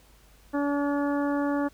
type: harmonic tone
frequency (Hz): 286.2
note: D4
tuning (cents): -45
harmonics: 1 / 2 / 3 / 4 / 5 / 6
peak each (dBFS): -25 / -31 / -35 / -37 / -39 / -41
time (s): 0.53-1.69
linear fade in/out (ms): 20
effects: added 50 Hz sine -56 dBFS peak until 1.73 s + pink hiss -59 dBFS RMS until 1.73 s